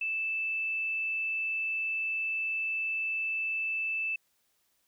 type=tone; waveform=sine; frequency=2637 Hz; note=E7; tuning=in tune; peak=-29 dBFS; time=0.01-4.16 s; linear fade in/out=5 ms; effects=white hiss -73 dBFS RMS until 4.87 s